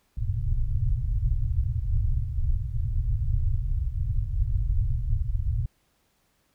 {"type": "low-pass noise", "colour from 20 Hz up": "pink", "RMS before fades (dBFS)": -25, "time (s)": [0.17, 5.66], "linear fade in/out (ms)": 5, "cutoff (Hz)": 130, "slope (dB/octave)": 96, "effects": ["pink hiss -69 dBFS RMS until 6.54 s"]}